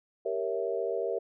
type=chord; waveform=sine; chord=G diminished seventh; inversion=none; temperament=equal; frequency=392 / 466.2 / 554.4 / 659.3 Hz; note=G4 / Bb4 / Db5 / Fb5; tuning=0 / 0 / 0 / 0 cents; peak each=-34 / -32 / -36 / -35 dBFS; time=0.25-1.19 s; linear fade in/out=10 ms; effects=none